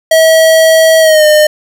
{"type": "tone with pitch glide", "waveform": "square", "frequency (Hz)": [644, 607.9], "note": ["E5", "D#5"], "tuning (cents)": [-41, -40], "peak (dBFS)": -4, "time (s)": [0.11, 1.47], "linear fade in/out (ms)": 5, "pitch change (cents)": -99, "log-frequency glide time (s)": [1, 1.25], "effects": ["7-bit"]}